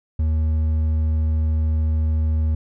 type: tone with hard clipping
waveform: triangle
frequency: 78.4 Hz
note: D#2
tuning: 14 cents sharp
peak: -18 dBFS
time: 0.19-2.55 s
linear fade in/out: 5 ms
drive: 7 dB
effects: none